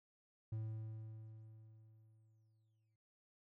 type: tone with exponential decay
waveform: triangle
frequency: 110 Hz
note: A2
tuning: in tune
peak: -37 dBFS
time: 0.52-2.96 s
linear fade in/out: 5 ms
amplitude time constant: 530 ms
effects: none